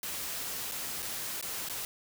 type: noise with dropouts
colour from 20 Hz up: white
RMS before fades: -37 dBFS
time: 0.03-1.85 s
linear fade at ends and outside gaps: 1 ms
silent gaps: 0.714-0.719 / 1.022-1.026 / 1.412-1.426 / 1.687-1.697 s
effects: none